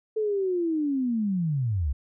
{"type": "linear sweep", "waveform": "sine", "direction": "down", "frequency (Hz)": [441.3, 61.74], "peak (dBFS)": -23, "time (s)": [0.16, 1.93], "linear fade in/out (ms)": 10, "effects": []}